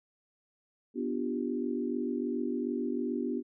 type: chord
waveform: sine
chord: G dominant seventh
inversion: first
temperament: equal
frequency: 246.9 / 293.7 / 349.2 / 392 Hz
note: B3 / D4 / F4 / G4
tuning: 0 / 0 / 0 / 0 cents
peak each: -33 / -36 / -37 / -37 dBFS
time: 0.94-3.43 s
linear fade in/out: 50 ms
effects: none